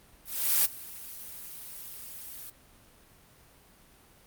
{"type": "noise with ADSR envelope", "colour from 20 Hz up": "blue", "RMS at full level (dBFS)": -22, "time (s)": [0.25, 2.5], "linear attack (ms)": 400, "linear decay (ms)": 16, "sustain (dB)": -21, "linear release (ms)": 4, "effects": ["pink hiss -58 dBFS RMS until 4.26 s", "Opus 32 kbps"]}